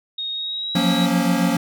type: tone with pitch glide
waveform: sine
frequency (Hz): 3729 to 3878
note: A#7 to B7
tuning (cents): 0 to -32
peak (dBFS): -24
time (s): 0.18-1.06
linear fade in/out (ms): 5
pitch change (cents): +68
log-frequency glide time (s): 0.32-0.76
type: chord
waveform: square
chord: Gb major seventh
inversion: third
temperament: equal with one note detuned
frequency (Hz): 174.61 / 181.82 / 233.1 / 277.2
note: F3 / Gb3 / Bb3 / Db4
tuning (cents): 0 / -30 / 0 / 0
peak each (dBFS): -23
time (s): 0.75-1.57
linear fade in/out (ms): 5
effects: none